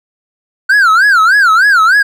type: tone with vibrato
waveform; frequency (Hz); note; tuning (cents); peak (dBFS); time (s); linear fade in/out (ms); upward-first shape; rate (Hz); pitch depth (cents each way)
triangle; 1469; F#6; -13; -3; 0.69-2.03; 10; sine; 3.3; 240
effects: none